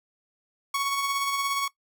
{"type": "tone with tremolo", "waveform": "sawtooth", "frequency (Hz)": 1112, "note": "C#6", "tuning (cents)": 5, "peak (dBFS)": -20, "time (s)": [0.74, 1.68], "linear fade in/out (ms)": 5, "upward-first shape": "sine", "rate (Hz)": 17, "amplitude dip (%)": 35, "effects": ["noise-tail reverb RT60 0.1 s tail -19 dB re dry"]}